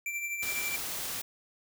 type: tone with tremolo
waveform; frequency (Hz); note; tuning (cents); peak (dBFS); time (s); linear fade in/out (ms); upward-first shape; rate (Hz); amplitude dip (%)
square; 2349; D7; 0; -31; 0.06-0.76; 2; triangle; 12; 55
type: noise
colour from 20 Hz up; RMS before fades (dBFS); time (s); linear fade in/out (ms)
white; -36; 0.42-1.22; 10
effects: none